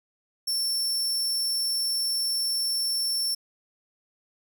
sawtooth tone, 5420 Hz, E8, 47 cents sharp, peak -22 dBFS, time 0.47-3.35 s, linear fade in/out 10 ms, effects none

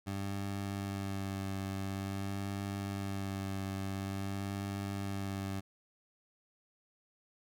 20% pulse tone with vibrato, 98 Hz, G2, in tune, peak -31 dBFS, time 0.06-5.61 s, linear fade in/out 20 ms, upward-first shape sine, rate 0.48 Hz, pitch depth 22 cents each way, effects none

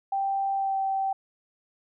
sine tone with pitch glide, 784 to 775.4 Hz, G5 to G5, 0 to -19 cents, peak -24 dBFS, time 0.12-1.13 s, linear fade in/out 5 ms, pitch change -19 cents, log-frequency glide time 0.55-0.77 s, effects none

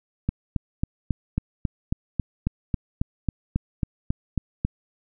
click train, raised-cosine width 5 ms, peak -10 dBFS, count 17, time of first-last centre 0.29-4.65 s, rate 3.67 Hz, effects none

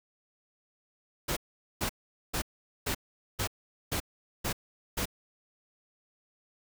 pink noise bursts, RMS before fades -31 dBFS, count 8, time 1.28-5.056 s, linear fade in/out 10 ms, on 87 ms, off 440 ms, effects none

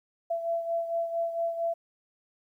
sine beating tone pair, 671 / 675.4 Hz, E5 / E5, +31 / +42 cents, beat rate 4.4 Hz, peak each -28 / -35 dBFS, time 0.3-1.74 s, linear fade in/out 10 ms, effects 11-bit

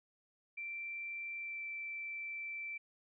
sine tone with pitch glide, 2349 to 2334 Hz, D7 to D7, 0 to -11 cents, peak -40 dBFS, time 0.57-2.78 s, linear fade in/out 10 ms, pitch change -11 cents, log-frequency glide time 1.37-1.63 s, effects none

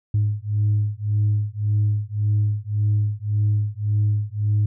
sine beating tone pair, 103.83 / 105.63 Hz, G#2 / G#2, 0 / +30 cents, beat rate 1.8 Hz, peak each -20 dBFS, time 0.14-4.66 s, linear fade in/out 5 ms, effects tanh soft clip ceiling -13 dBFS

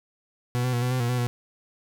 40% pulse tone with pitch steps, 122.8 / 126.4 / 120.6 / 125 / 127.9 / 119.5 / 124.7 / 121.2 Hz, B2 / B2 / B2 / B2 / C3 / A#2 / B2 / B2, -9 / +41 / -41 / +21 / -39 / +43 / +17 / -32 cents, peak -22 dBFS, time 0.55-1.27 s, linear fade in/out 0 ms, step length 90 ms, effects none

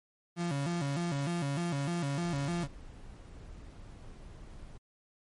35% pulse tone with vibrato, 155.56 Hz, D#3, in tune, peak -29 dBFS, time 0.36-2.68 s, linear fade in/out 50 ms, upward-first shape square, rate 3.3 Hz, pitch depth 180 cents each way
brown noise, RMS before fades -48 dBFS, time 2.21-4.78 s, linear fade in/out 10 ms
effects MP3 48 kbps

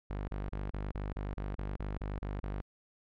sawtooth tone bursts, 50 Hz, G1, 35 cents sharp, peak -31 dBFS, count 12, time 0.1-2.612 s, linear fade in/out 0 ms, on 180 ms, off 32 ms, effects low-pass 2000 Hz 12 dB/octave + MP3 96 kbps

